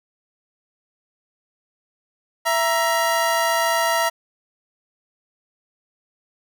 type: tone pair together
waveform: 25% pulse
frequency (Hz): 666 / 941.9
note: E5 / A#5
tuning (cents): +18 / +18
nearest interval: tritone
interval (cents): 600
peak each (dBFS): -17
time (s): 2.45-4.1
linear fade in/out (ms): 20
effects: none